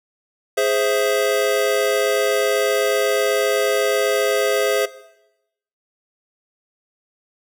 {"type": "chord", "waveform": "square", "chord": "Ab augmented", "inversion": "none", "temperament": "equal", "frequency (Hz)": [415.3, 523.3, 659.3], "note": ["Ab4", "C5", "E5"], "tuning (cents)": [0, 0, 0], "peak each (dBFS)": [-21, -21, -22], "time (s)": [0.57, 4.86], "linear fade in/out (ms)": 10, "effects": ["noise-tail reverb RT60 0.9 s tail -18 dB re dry"]}